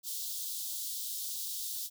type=high-pass noise; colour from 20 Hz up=white; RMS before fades=-38 dBFS; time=0.03-1.9 s; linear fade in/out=50 ms; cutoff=3400 Hz; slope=48 dB/octave; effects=none